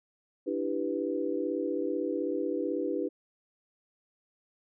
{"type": "chord", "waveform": "sine", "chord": "E minor seventh", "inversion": "third", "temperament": "equal", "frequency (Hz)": [293.7, 329.6, 392, 493.9], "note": ["D4", "E4", "G4", "B4"], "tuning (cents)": [0, 0, 0, 0], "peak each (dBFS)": -34, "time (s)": [0.46, 3.09], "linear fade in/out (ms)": 20, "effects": []}